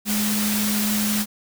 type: tone in noise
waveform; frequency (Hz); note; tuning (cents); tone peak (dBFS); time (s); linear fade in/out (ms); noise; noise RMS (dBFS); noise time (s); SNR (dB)
sine; 210; G#3; +19; -22; 0.05-1.26; 50; white; -25; 0.05-1.26; 0
effects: none